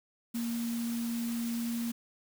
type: tone in noise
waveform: sine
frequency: 233.6 Hz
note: A#3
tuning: 4 cents sharp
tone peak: -31 dBFS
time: 0.34-1.92 s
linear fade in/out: 10 ms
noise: white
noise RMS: -44 dBFS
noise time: 0.34-1.92 s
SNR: +10 dB
effects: none